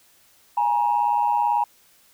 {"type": "tone pair together", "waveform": "sine", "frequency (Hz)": [830.6, 948.6], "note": ["G#5", "A#5"], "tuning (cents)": [0, 30], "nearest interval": "major second", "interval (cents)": 230, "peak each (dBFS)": -20, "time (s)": [0.57, 1.64], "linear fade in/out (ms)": 5, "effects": ["tanh soft clip ceiling -11 dBFS", "white hiss -57 dBFS RMS until 2.13 s"]}